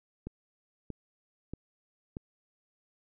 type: click train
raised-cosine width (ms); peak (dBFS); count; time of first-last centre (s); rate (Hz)
3; -25; 4; 0.27-2.169; 1.58
effects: none